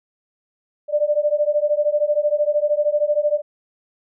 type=beating tone pair; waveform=sine; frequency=587.3 / 600.3 Hz; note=D5 / D5; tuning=0 / +38 cents; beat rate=13 Hz; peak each=-19 dBFS; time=0.88-3.42 s; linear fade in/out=50 ms; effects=none